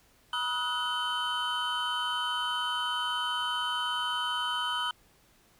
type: tone cluster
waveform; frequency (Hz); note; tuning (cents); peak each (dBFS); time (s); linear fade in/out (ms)
triangle; 969 / 1266 / 1471 / 3058; B5 / D#6 / F#6 / G7; -33 / +30 / -11 / -44; -33 / -33 / -34 / -31; 0.33-4.91; 2
effects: pink hiss -63 dBFS RMS until 5.59 s